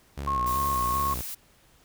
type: tone with vibrato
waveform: sawtooth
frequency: 65.41 Hz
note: C2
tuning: in tune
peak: -28 dBFS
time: 0.17-1.22 s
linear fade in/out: 10 ms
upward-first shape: square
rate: 2.6 Hz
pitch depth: 120 cents each way
type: tone with pitch glide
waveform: sine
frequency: 1084 to 1092.2 Hz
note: C#6 to C#6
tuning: -39 to -26 cents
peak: -24 dBFS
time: 0.27-1.14 s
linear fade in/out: 5 ms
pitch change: +13 cents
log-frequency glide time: 0.68-0.98 s
type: noise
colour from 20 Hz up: blue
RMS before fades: -36 dBFS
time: 0.46-1.35 s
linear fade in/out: 10 ms
effects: pink hiss -60 dBFS RMS until 1.84 s